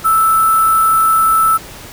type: tone with sample-and-hold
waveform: sine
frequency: 1318.5 Hz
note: E6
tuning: in tune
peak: -8 dBFS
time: 0.04-1.58 s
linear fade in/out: 20 ms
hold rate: 11025 Hz
effects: pink hiss -33 dBFS RMS until 1.92 s